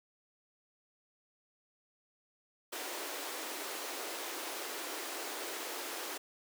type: high-pass noise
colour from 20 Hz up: pink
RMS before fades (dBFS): -41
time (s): 2.72-6.18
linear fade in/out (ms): 10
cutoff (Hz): 300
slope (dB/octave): 48
effects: none